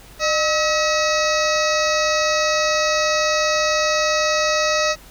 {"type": "harmonic tone with a mistuned harmonic", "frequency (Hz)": 641, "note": "E5", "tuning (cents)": -49, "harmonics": [1, 2, 3, 4, 6, 7, 8, 9, 10], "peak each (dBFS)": [-20, -23, -25, -26, -28, -28, -29, -30, -30], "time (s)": [0.19, 4.96], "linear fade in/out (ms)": 50, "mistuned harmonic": 1, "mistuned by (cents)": -86, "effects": ["added 44 Hz sine -45 dBFS peak until 5.1 s", "pink hiss -45 dBFS RMS until 5.1 s"]}